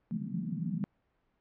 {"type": "band-pass noise", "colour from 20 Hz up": "white", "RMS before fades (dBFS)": -35, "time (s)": [0.11, 0.84], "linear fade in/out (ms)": 0, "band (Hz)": [160, 210], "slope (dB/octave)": 48, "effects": ["pink hiss -75 dBFS RMS until 1.4 s", "low-pass 2000 Hz 12 dB/octave"]}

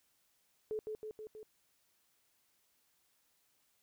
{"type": "tone with echo", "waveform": "sine", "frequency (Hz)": 431.4, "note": "A4", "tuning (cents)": -34, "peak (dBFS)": -35, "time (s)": [0.71, 0.79], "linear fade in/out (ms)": 0, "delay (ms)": 160, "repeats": 4, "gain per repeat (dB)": -3, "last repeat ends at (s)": 1.43, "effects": ["white hiss -75 dBFS RMS until 3.82 s"]}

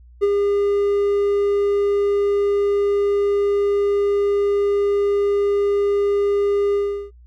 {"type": "tone with ADSR envelope", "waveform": "triangle", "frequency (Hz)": 404.7, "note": "G#4", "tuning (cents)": -45, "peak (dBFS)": -10, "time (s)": [0.21, 7.11], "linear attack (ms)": 25, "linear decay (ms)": 29, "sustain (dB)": -4, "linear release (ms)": 370, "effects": ["noise-tail reverb RT60 0.1 s tail -20 dB re dry", "added 60 Hz sine -43 dBFS peak until 7.26 s"]}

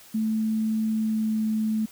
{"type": "tone with pitch glide", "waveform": "sine", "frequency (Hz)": [219.3, 218], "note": ["A3", "A3"], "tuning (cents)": [-6, -16], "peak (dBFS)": -22, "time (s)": [0.14, 1.86], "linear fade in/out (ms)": 10, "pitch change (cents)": -10, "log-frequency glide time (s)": [0.9, 1.38], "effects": ["white hiss -50 dBFS RMS until 1.91 s"]}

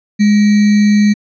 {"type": "tone with sample-and-hold", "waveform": "sine", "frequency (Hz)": 207.7, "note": "G#3", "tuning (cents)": 0, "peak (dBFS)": -6, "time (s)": [0.19, 1.14], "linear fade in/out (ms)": 20, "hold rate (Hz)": 2100, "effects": ["resampled to 16000 Hz"]}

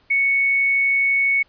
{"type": "tone", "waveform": "sine", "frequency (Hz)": 2217, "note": "C#7", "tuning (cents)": 0, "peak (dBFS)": -15, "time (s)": [0.1, 1.43], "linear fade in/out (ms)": 10, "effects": ["pink hiss -58 dBFS RMS until 1.48 s", "resampled to 11025 Hz"]}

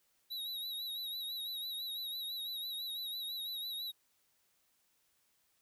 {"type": "tone with vibrato", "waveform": "square", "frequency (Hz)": 3865, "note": "B7", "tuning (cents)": -38, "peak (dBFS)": -39, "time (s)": [0.3, 3.92], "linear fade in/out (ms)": 20, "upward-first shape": "sine", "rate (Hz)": 6, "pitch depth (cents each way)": 59, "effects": ["white hiss -75 dBFS RMS until 5.61 s"]}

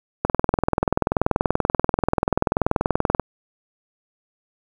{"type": "click train", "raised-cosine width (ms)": 1, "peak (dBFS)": -3, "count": 62, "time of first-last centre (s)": [0.25, 3.197], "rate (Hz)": 20.7, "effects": ["7-bit"]}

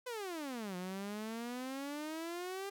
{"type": "exponential two-way sweep", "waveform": "sawtooth", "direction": "down then up", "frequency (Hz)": [514, 177.9, 401.8], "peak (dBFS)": -36, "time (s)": [0.06, 2.7], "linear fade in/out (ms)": 10, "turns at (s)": 0.76, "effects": []}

